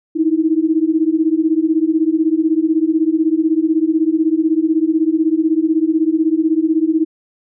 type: beating tone pair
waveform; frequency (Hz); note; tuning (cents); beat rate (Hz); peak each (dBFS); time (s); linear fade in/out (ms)
sine; 311.1 / 327.1; D#4 / E4; 0 / -13; 16; -15 / -15; 0.15-7.05; 20
effects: none